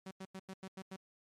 sawtooth tone bursts, 190 Hz, F#3, 46 cents sharp, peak -40 dBFS, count 7, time 0.06-0.963 s, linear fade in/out 5 ms, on 51 ms, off 91 ms, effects low-pass 10000 Hz 12 dB/octave + MP3 64 kbps

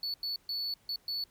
triangle tone bursts at uneven times, 4444 Hz, C#8, 4 cents sharp, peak -31 dBFS, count 5, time 0.03-0.14 / 0.23-0.36 / 0.49-0.74 / 0.89-0.96 / 1.08-1.24 s, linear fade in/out 2 ms, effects pink hiss -66 dBFS RMS until 1.3 s

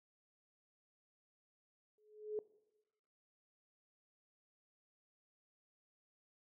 sine tone with exponential growth, 425.5 Hz, G#4, 42 cents sharp, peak -34 dBFS, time 1.98-2.39 s, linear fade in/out 1 ms, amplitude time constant 88 ms, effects noise-tail reverb RT60 1.0 s tail -20 dB re dry

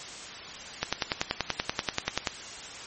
click train, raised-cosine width 0.2 ms, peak -7 dBFS, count 16, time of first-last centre 0.83-2.272 s, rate 10.4 Hz, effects white hiss -41 dBFS RMS until 2.86 s + MP3 32 kbps

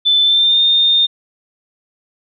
sine tone with pitch glide, 3520 to 3640 Hz, A7 to A#7, 0 to -42 cents, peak -9 dBFS, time 0.05-1.07 s, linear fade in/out 20 ms, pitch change +58 cents, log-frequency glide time 0.23-0.61 s, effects none

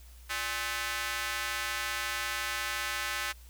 square tone with high-pass filter, 117.2 Hz, A#2, 10 cents sharp, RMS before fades -34 dBFS, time 0.29-3.33 s, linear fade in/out 20 ms, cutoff 1600 Hz, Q 1.4, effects added 60 Hz sine -49 dBFS peak until 3.49 s + white hiss -59 dBFS RMS until 3.49 s

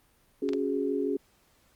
sine chord, C# suspended fourth, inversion none, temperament just, 277.2 / 369.6 / 415.8 Hz, C#4 / F#4 / G#4, 0 / -2 / +2 cents, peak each -30 / -32 / -30 dBFS, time 0.42-1.17 s, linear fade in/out 5 ms
clicks, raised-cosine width 0.2 ms, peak -22 dBFS, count 2, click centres 0.49 / 0.534 s
effects pink hiss -65 dBFS RMS until 1.75 s + Opus 32 kbps

